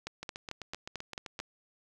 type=two click trains; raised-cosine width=0.2 ms; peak=-20 / -23 dBFS; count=7 / 10; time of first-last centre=0.07-1.4 / 0.23-1.391 s; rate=4.51 / 7.75 Hz; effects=none